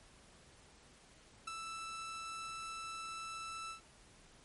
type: tone with ADSR envelope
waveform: sawtooth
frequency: 1322 Hz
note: E6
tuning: 5 cents sharp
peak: -33 dBFS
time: 1.47-3.81 s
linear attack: 9 ms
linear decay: 8 ms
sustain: -6 dB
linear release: 110 ms
effects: pink hiss -62 dBFS RMS until 4.44 s + MP3 48 kbps